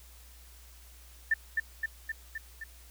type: tone with echo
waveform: sine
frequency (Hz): 1785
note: A6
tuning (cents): +24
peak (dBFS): -22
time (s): 1.31-1.34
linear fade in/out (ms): 5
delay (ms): 260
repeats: 5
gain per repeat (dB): -3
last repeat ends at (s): 2.64
effects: added 60 Hz sine -52 dBFS peak until 2.9 s + white hiss -57 dBFS RMS until 2.9 s